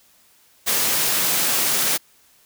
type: high-pass noise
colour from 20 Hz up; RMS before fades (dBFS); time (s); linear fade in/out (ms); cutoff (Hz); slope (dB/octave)
white; -20; 0.66-1.98; 20; 120; 96
effects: white hiss -56 dBFS RMS until 2.45 s